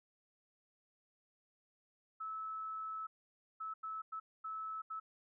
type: tone bursts at uneven times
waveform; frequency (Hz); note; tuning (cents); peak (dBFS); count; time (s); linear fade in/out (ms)
sine; 1303; E6; -20; -40; 6; 2.2-3.07 / 3.6-3.74 / 3.83-4.02 / 4.12-4.2 / 4.44-4.82 / 4.9-5; 10
effects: none